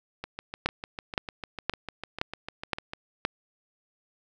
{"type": "two click trains", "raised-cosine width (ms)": 0.3, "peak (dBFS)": [-9, -19], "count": [6, 19], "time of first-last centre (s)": [[0.66, 3.251], [0.24, 2.935]], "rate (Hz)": [1.93, 6.68], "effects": []}